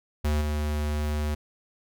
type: tone with level steps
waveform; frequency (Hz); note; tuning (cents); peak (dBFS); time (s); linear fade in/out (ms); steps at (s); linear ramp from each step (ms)
square; 74.9; D2; +35; -23 / -26; 0.24-1.35; 10; 0.41; 5
effects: none